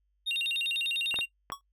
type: tone with vibrato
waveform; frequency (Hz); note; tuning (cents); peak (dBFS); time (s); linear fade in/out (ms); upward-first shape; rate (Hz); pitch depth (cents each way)
triangle; 3200; G7; +35; -26; 0.26-1.26; 20; square; 10; 250
type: clicks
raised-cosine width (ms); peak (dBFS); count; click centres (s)
0.5; -23; 3; 1.142 / 1.189 / 1.501
type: tone with exponential decay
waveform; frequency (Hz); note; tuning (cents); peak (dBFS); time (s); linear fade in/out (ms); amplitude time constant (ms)
square; 1117; C#6; +13; -30; 1.52-1.61; 0; 19
effects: noise-tail reverb RT60 0.1 s tail -20 dB re dry + added 50 Hz sine -70 dBFS peak until 1.72 s